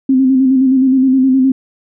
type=tone with vibrato; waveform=sine; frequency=262.6 Hz; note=C4; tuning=6 cents sharp; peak=-7 dBFS; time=0.09-1.52 s; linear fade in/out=5 ms; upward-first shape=square; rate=9.6 Hz; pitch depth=36 cents each way; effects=none